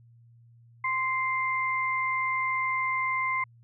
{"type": "tone pair together", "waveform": "sine", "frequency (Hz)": [1043.2, 2093], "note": ["C6", "C7"], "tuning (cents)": [-5, 0], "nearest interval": "octave", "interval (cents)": 1205, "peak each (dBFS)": [-28, -28], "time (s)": [0.84, 3.44], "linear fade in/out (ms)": 5, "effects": ["added 117 Hz sine -53 dBFS peak until 3.63 s"]}